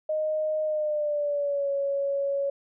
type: tone with pitch glide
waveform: sine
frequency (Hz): 619 to 557.9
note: D#5 to C#5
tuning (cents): -9 to +11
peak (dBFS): -24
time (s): 0.09-2.5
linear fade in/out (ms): 5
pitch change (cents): -180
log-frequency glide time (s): 0.64-1.7
effects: none